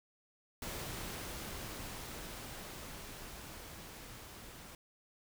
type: noise with level ramp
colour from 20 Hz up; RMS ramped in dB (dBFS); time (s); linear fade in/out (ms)
pink; -42 to -52; 0.62-4.75; 2
effects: none